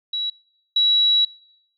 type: tone pair in turn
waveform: sine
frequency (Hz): 3900 / 3900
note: B7 / B7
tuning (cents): -23 / -23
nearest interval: unison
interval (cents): 0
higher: neither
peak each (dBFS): -22 / -14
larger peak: second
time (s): 0.13-0.3 / 0.76-1.25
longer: second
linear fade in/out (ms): 5
effects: noise-tail reverb RT60 0.8 s tail -26 dB re dry